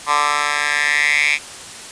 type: tone with high-pass filter sweep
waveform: 10% pulse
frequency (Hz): 146.83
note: D3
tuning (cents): 0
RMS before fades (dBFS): -17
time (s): 0.06-1.39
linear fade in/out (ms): 50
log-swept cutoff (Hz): 1100 to 2400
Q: 5.5
effects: white hiss -34 dBFS RMS until 1.91 s + resampled to 22050 Hz